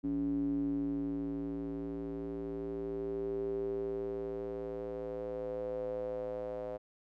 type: tone with band-pass filter sweep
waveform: square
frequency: 56.4 Hz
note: A1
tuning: 44 cents sharp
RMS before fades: -37 dBFS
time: 0.03-6.78 s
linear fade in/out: 20 ms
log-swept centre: 270 to 560 Hz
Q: 7.8
effects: none